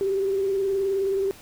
sine tone with vibrato, 390 Hz, G4, 9 cents flat, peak -21 dBFS, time 0.01-1.31 s, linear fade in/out 0 ms, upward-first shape triangle, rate 19 Hz, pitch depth 43 cents each way, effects pink hiss -47 dBFS RMS until 1.41 s

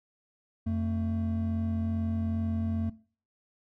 triangle tone pair together, 88.8 / 224 Hz, F2 / A3, +29 / +31 cents, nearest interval octave + major third, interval 1602 cents, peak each -28 dBFS, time 0.66-2.9 s, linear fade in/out 10 ms, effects noise-tail reverb RT60 0.4 s tail -18 dB re dry

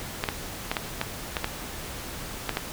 clicks, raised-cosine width 0.3 ms, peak -9 dBFS, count 9, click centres 0.239 / 0.288 / 0.715 / 0.768 / 1.014 / 1.368 / 1.444 / 2.493 / 2.571 s, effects pink hiss -37 dBFS RMS until 2.72 s

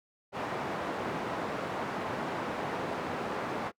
white band-pass noise, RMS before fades -35 dBFS, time 0.32-3.72 s, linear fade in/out 50 ms, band 140 to 1000 Hz, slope 12 dB/octave, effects noise-tail reverb RT60 0.1 s tail -23 dB re dry

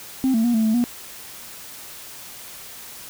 sine tone with pitch steps, 262.4 / 224.5 / 239.4 / 221.4 / 219 / 241.2 Hz, C4 / A3 / A#3 / A3 / A3 / B3, +5 / +35 / +46 / +11 / -8 / -41 cents, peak -14 dBFS, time 0.24-0.84 s, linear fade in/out 0 ms, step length 100 ms, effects tanh soft clip ceiling -14 dBFS + white hiss -39 dBFS RMS until 3.09 s

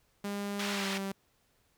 sawtooth tone with pitch glide, 202.1 to 195.22 Hz, G#3 to G3, -47 to -7 cents, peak -30 dBFS, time 0.24-1.12 s, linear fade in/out 5 ms, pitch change -60 cents, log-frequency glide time 0.72-0.86 s
white band-pass noise, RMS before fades -37 dBFS, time 0.59-0.98 s, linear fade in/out 5 ms, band 950 to 3500 Hz, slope 12 dB/octave
effects pink hiss -71 dBFS RMS until 1.77 s

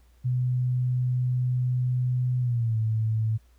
sine tone with pitch glide, 125.5 to 110.52 Hz, B2 to A2, +28 to +8 cents, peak -22 dBFS, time 0.24-3.38 s, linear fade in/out 20 ms, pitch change -220 cents, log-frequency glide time 2.4-2.77 s, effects added 60 Hz sine -55 dBFS peak until 3.58 s + pink hiss -67 dBFS RMS until 3.58 s

